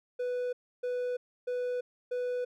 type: tone bursts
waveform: triangle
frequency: 494.7 Hz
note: B4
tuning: 3 cents sharp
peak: -28 dBFS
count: 4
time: 0.19-2.45 s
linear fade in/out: 10 ms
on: 340 ms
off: 300 ms
effects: none